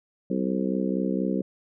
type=harmonic tone with a mistuned harmonic; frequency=64.2 Hz; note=C2; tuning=32 cents flat; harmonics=3 / 4 / 5 / 6 / 7 / 8; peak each=-27 / -29 / -31 / -33 / -34 / -35 dBFS; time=0.3-1.42 s; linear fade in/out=5 ms; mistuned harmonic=8; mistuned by=+45 cents; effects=none